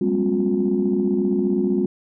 sine tone cluster, 188.7 / 203.9 / 239.4 / 267.6 / 358.6 Hz, F#3 / G#3 / A#3 / C4 / F4, +34 / -32 / +46 / +39 / +46 cents, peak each -27 / -21 / -28 / -24 / -21 dBFS, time 0.01-1.86 s, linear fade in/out 5 ms, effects tanh soft clip ceiling -9 dBFS

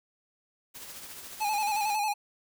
white noise with tremolo, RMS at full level -42 dBFS, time 0.74-1.97 s, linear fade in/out 20 ms, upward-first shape triangle, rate 14 Hz, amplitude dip 45%
square tone with vibrato, 840 Hz, G#5, 19 cents sharp, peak -27 dBFS, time 1.4-2.14 s, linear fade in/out 20 ms, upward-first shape square, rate 11 Hz, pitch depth 47 cents each way
effects none

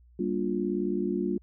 sine chord, G minor seventh, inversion none, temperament just, 196 / 235.2 / 294 / 352.8 Hz, G3 / Bb3 / D4 / F4, 0 / +16 / +2 / +18 cents, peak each -31 / -33 / -33 / -30 dBFS, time 0.19-1.38 s, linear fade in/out 5 ms, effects added 60 Hz sine -54 dBFS peak until 1.42 s

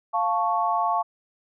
sine chord, F augmented, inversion none, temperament equal, 698.5 / 880 / 1108.7 Hz, F5 / A5 / C#6, 0 / 0 / 0 cents, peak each -25 dBFS, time 0.13-1.03 s, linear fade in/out 20 ms, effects none

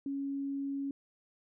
sine tone, 277.2 Hz, C#4, in tune, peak -33 dBFS, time 0.06-0.91 s, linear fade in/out 2 ms, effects none

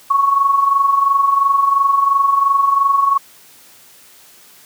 sine tone with amplitude modulation, 1108.7 Hz, C#6, in tune, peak -8 dBFS, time 0.1-3.18 s, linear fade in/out 10 ms, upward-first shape sine, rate 22.9 Hz, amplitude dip 60%, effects white hiss -45 dBFS RMS until 4.65 s + high-pass 100 Hz 12 dB/octave

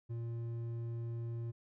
sine tone with hard clipping, 116.54 Hz, A#2, in tune, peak -39 dBFS, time 0.09-1.52 s, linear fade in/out 20 ms, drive 6 dB, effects none

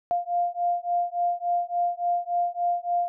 sine beating tone pair, 698.5 / 702 Hz, F5 / F5, 0 / +9 cents, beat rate 3.5 Hz, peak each -26 dBFS, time 0.11-3.08 s, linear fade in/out 0 ms, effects none

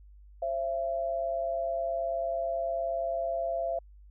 sine tone pair together, 534 / 672.8 Hz, C5 / E5, +35 / +35 cents, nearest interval major third, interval 400 cents, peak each -35 / -29 dBFS, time 0.42-3.79 s, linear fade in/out 5 ms, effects added 50 Hz sine -50 dBFS peak until 4.1 s

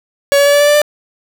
45% pulse tone with pitch steps, 563 / 567.9 / 572.8 / 577.8 / 582.9 / 587.9 / 593 Hz, C#5 / C#5 / D5 / D5 / D5 / D5 / D5, +27 / +42 / -43 / -28 / -13 / +2 / +17 cents, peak -7 dBFS, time 0.32-0.817 s, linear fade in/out 0 ms, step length 71 ms, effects none

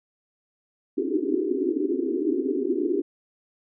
white band-pass noise, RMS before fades -25 dBFS, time 0.97-3.02 s, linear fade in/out 10 ms, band 260 to 410 Hz, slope 96 dB/octave, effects none

